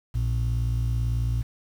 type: tone pair together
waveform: sine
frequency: 58.27 / 116.54 Hz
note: A#1 / A#2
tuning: 0 / 0 cents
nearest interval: octave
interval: 1200 cents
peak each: -23 / -23 dBFS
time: 0.14-1.43 s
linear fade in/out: 20 ms
effects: tanh soft clip ceiling -19 dBFS + 8-bit

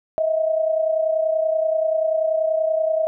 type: tone pair together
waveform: sine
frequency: 635 / 665.4 Hz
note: D#5 / E5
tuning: +35 / +16 cents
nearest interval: minor second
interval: 81 cents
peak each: -18 / -25 dBFS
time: 0.18-3.07 s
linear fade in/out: 0 ms
effects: none

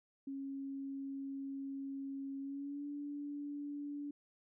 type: tone with pitch glide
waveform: sine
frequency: 273.7 to 288.8 Hz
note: C#4 to D4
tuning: -22 to -29 cents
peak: -40 dBFS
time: 0.27-4.11 s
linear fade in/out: 5 ms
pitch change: +93 cents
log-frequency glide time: 2.4-2.86 s
effects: none

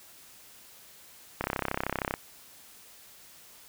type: click train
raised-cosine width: 0.5 ms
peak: -13 dBFS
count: 25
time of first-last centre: 1.41-2.139 s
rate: 32.9 Hz
effects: white hiss -53 dBFS RMS until 3.68 s

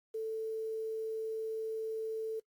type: tone with quantisation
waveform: sine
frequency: 442.4 Hz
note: A4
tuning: 9 cents sharp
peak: -34 dBFS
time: 0.14-2.4 s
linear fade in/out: 10 ms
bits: 10
effects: noise-tail reverb RT60 0.1 s tail -26 dB re dry + AAC 64 kbps

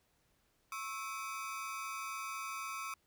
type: ring-modulated tone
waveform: 30% pulse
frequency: 1202 Hz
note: D6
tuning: 40 cents sharp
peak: -34 dBFS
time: 0.72-2.94 s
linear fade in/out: 2 ms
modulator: 112 Hz
effects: pink hiss -75 dBFS RMS until 3.06 s

